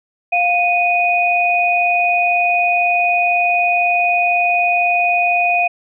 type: tone pair together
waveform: sine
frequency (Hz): 704 / 2482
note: F5 / D#7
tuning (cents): +14 / -5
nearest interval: octave + minor seventh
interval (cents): 2181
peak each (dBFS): -15 / -15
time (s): 0.32-5.68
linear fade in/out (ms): 10
effects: none